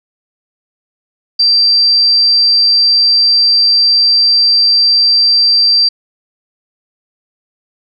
sine tone, 4699 Hz, D8, in tune, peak -6 dBFS, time 1.39-5.89 s, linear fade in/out 10 ms, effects none

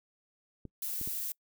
clicks, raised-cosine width 3 ms, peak -30 dBFS, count 3, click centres 0.653 / 1.013 / 1.075 s
violet noise, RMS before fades -36 dBFS, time 0.82-1.32 s, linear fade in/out 2 ms
effects noise-tail reverb RT60 0.1 s tail -26 dB re dry

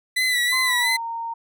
30% pulse tone with vibrato, 1986 Hz, B6, 9 cents sharp, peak -16 dBFS, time 0.16-0.97 s, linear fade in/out 10 ms, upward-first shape sine, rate 2.9 Hz, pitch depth 47 cents each way
sine tone with pitch glide, 1046.5 to 921.6 Hz, C6 to A#5, 0 to -20 cents, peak -26 dBFS, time 0.52-1.34 s, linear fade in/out 10 ms, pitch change -220 cents, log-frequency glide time 0.66-0.89 s
effects none

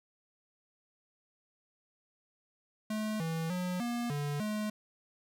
square tone with pitch steps, 215.3 / 163.1 / 180.7 / 238.7 / 145.2 / 212.3 Hz, A3 / E3 / F#3 / A#3 / D3 / G#3, -37 / -18 / -41 / +41 / -19 / +38 cents, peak -33 dBFS, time 2.9-4.7 s, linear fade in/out 5 ms, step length 300 ms, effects none

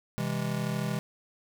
square chord, C augmented, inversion none, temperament just, 130.81 / 163.52 / 204.4 Hz, C3 / E3 / G#3, 0 / -14 / -27 cents, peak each -34 dBFS, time 0.18-0.99 s, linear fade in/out 0 ms, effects none

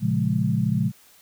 sine chord, Bb minor seventh, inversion none, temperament equal, 116.54 / 138.59 / 174.61 / 207.7 Hz, Bb2 / Db3 / F3 / Ab3, 0 / 0 / 0 / 0 cents, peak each -25 dBFS, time 0-0.92 s, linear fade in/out 50 ms, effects white hiss -54 dBFS RMS until 1.21 s

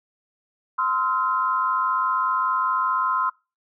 sine tone cluster, 1037 / 1282 / 1382 Hz, C6 / E6 / F6, -16 / -49 / -19 cents, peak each -22 / -25 / -27 dBFS, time 0.78-3.3 s, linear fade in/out 10 ms, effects noise-tail reverb RT60 0.3 s tail -25 dB re dry

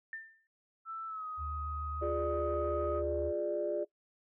sine tone with exponential decay, 1792 Hz, A6, 31 cents sharp, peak -37 dBFS, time 0.13-0.47 s, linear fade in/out 1 ms, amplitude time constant 73 ms
sine tone with pitch glide, 1325 to 1255.7 Hz, E6 to D#6, +9 to +15 cents, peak -38 dBFS, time 0.85-3.03 s, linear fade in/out 50 ms, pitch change -94 cents, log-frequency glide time 1.07-1.26 s
sine tone with vibrato, 75.9 Hz, D#2, 42 cents flat, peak -38 dBFS, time 1.37-3.33 s, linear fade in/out 50 ms, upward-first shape sine, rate 7 Hz, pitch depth 20 cents each way
sine chord, D diminished, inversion first, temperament equal with one note detuned, 349.2 / 415.3 / 593.1 Hz, F4 / Ab4 / D5, 0 / 0 / +17 cents, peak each -36 / -37 / -33 dBFS, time 2.01-3.85 s, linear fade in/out 20 ms
effects noise-tail reverb RT60 0.1 s tail -20 dB re dry + tanh soft clip ceiling -22 dBFS

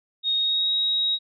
sine tone with pitch glide, 3729 to 3799 Hz, A#7 to A#7, 0 to +32 cents, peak -20 dBFS, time 0.23-1.19 s, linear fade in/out 50 ms, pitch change +32 cents, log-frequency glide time 0.35-0.73 s, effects none

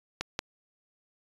clicks, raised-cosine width 0.2 ms, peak -13 / -12 dBFS, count 2, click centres 0.21 / 0.391 s, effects resampled to 24000 Hz

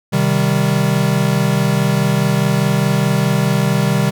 square chord, C minor, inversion none, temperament equal, 130.81 / 155.56 / 196 Hz, C3 / Eb3 / G3, 0 / 0 / 0 cents, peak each -18 dBFS, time 0.12-4.11 s, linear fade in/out 20 ms, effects none

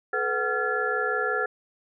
sine tone cluster, 430.3 / 495.9 / 746 / 1377 / 1709 Hz, A4 / B4 / F#5 / F6 / G#6, -39 / +7 / +14 / -25 / +49 cents, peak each -30 / -31 / -33 / -28 / -29 dBFS, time 0.13-1.46 s, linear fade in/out 5 ms, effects none

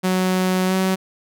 sawtooth tone with pitch glide, 185.3 to 188.54 Hz, F#3 to F#3, +3 to +33 cents, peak -13 dBFS, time 0.03-0.96 s, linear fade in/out 20 ms, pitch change +30 cents, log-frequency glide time 0.66-0.74 s, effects none

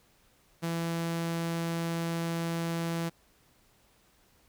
sawtooth tone, 167.1 Hz, E3, 24 cents sharp, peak -26 dBFS, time 0.62-3.1 s, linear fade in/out 20 ms, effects pink hiss -65 dBFS RMS until 4.48 s

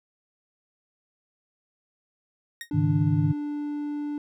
sawtooth tone with exponential decay, 1864.7 Hz, A#6, in tune, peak -27 dBFS, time 2.61-2.7 s, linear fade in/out 1 ms, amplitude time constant 19 ms
triangle tone, 293.7 Hz, D4, in tune, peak -26 dBFS, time 2.71-4.18 s, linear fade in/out 2 ms
sine chord, Ab suspended fourth, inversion none, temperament just, 103.83 / 138.43 / 155.74 Hz, Ab2 / Db3 / Eb3, 0 / -2 / +2 cents, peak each -26 / -27 / -22 dBFS, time 2.73-3.33 s, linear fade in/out 20 ms
effects none

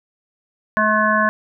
harmonic tone, 214.6 Hz, A3, 43 cents flat, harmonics 1 / 3 / 5 / 7 / 8, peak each -22 / -21 / -18 / -21 / -20 dBFS, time 0.77-1.29 s, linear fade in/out 0 ms, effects none

